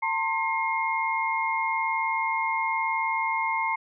sine tone cluster, 900 / 1059 / 2137 Hz, A5 / C6 / C7, +39 / +21 / +36 cents, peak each -27 / -30 / -28 dBFS, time 0.02-3.76 s, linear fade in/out 10 ms, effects none

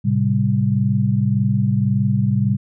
sine tone cluster, 111.2 / 133 / 197.6 Hz, A2 / C3 / G3, +19 / +29 / +14 cents, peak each -19 dBFS, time 0.04-2.57 s, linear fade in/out 20 ms, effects none

